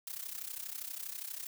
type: noise with amplitude modulation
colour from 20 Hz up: blue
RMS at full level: -39 dBFS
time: 0.07-1.47 s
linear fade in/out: 2 ms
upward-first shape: sine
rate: 32.4 Hz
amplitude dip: 80%
effects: none